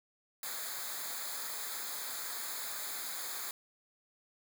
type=noise with comb filter; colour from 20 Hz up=white; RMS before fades=-40 dBFS; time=0.43-3.51 s; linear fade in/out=2 ms; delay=0.35 ms; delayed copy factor=-0.85; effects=none